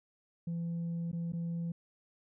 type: tone with dropouts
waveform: sine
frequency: 168.9 Hz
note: E3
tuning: 42 cents sharp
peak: -31 dBFS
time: 0.47-1.72 s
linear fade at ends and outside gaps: 5 ms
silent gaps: 1.116-1.129 / 1.322-1.333 s
effects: tanh soft clip ceiling -32 dBFS